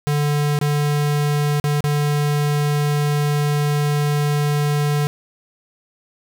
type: tone with dropouts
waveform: square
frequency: 146.83 Hz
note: D3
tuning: in tune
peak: -17 dBFS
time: 0.07-5.07 s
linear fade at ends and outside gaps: 0 ms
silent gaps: 0.589-0.613 / 1.599-1.641 / 1.806-1.841 s
effects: none